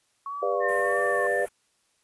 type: tone with vibrato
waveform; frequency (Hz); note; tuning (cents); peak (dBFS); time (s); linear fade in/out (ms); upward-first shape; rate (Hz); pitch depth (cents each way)
sine; 1106; C#6; -4; -31; 0.26-1.27; 2; sine; 1.6; 66
type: chord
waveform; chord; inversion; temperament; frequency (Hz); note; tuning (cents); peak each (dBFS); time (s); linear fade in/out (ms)
sine; G dominant seventh; none; equal with one note detuned; 401.2 / 493.9 / 587.3 / 698.5; G4 / B4 / D5 / F5; +40 / 0 / 0 / 0; -30 / -28 / -28 / -31; 0.42-1.46; 10
type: tone with pitch glide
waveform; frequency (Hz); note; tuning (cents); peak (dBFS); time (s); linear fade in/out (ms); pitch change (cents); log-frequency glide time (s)
sine; 1810 to 1779.9; A6 to A6; +48 to +19; -27; 0.6-1.46; 50; -29; 0.75-1.21
type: band-stop noise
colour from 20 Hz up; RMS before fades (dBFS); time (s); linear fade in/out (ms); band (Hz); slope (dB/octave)
white; -41; 0.68-1.49; 10; 2200 to 10000; 24
effects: white hiss -69 dBFS RMS until 2.03 s + resampled to 24000 Hz